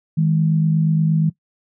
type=tone pair together; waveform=sine; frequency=159.22 / 207.7 Hz; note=D#3 / G#3; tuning=+40 / 0 cents; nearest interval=perfect fourth; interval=460 cents; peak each=-14 / -23 dBFS; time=0.17-1.3 s; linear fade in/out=10 ms; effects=noise-tail reverb RT60 0.1 s tail -19 dB re dry